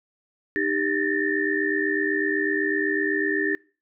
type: tone cluster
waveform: sine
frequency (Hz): 307.4 / 395.5 / 1762 / 1830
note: D#4 / G4 / A6 / A#6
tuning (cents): -21 / +15 / +2 / -32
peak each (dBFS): -27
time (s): 0.56-3.55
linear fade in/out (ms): 0
effects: noise-tail reverb RT60 0.4 s tail -25 dB re dry